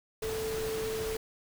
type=tone in noise; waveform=sine; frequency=440.8 Hz; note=A4; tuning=3 cents sharp; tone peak=-32 dBFS; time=0.22-1.17 s; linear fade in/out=5 ms; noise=pink; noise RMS=-39 dBFS; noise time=0.22-1.17 s; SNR=+4 dB; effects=none

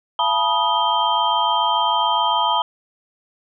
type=tone cluster; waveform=sine; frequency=683 / 865 / 972 / 1247 / 3154 Hz; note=F5 / A5 / B5 / D#6 / G7; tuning=-39 / -30 / -28 / +3 / +10 cents; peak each=-27 / -22 / -19 / -24 / -23 dBFS; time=0.19-2.62 s; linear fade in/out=2 ms; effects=none

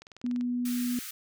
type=click train; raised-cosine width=0.2 ms; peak=-30 dBFS; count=9; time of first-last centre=0.02-0.41 s; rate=20.5 Hz
type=tone; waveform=sine; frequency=244.9 Hz; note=B3; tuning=14 cents flat; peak=-27 dBFS; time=0.24-0.99 s; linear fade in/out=2 ms
type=high-pass noise; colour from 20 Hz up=white; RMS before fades=-40 dBFS; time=0.65-1.11 s; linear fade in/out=5 ms; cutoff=1200 Hz; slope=96 dB/octave
effects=none

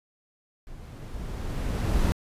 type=noise with level ramp; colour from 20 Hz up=brown; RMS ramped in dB=-44 to -21 dBFS; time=0.67-2.12 s; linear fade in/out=0 ms; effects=resampled to 32000 Hz

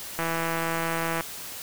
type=click train; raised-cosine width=0.5 ms; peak=-13 dBFS; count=169; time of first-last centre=0.19-1.208 s; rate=165 Hz; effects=white hiss -38 dBFS RMS until 1.62 s

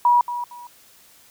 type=tone with echo; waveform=sine; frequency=966 Hz; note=B5; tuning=39 cents flat; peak=-12 dBFS; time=0.05-0.21 s; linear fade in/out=2 ms; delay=230 ms; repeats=2; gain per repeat=-12 dB; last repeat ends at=0.67 s; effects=white hiss -52 dBFS RMS until 1.3 s

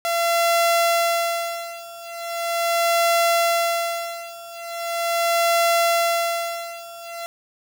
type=tone with tremolo; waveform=sawtooth; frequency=680 Hz; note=F5; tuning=46 cents flat; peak=-12 dBFS; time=0.05-7.26 s; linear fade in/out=0 ms; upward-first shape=sine; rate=0.4 Hz; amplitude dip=90%; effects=7-bit

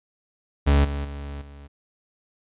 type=tone with level steps; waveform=40% pulse; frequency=71 Hz; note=C#2; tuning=42 cents sharp; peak=-14 / -25 / -31 / -40 dBFS; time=0.66-1.68 s; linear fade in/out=20 ms; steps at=0.84 / 1.04 / 1.41 s; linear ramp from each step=10 ms; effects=resampled to 8000 Hz

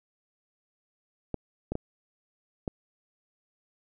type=clicks; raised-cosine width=2 ms; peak=-17 dBFS; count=4; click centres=1.343 / 1.72 / 1.754 / 2.678 s; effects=none

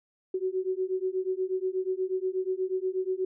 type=beating tone pair; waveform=sine; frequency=370 / 378.3 Hz; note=F#4 / F#4; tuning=0 / +38 cents; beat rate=8.3 Hz; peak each=-30 dBFS; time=0.34-3.25 s; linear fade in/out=5 ms; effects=none

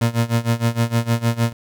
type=tone with tremolo; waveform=30% pulse; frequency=116.54 Hz; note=A#2; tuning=in tune; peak=-11 dBFS; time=0.01-1.53 s; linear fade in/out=5 ms; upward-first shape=sine; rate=6.5 Hz; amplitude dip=90%; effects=none

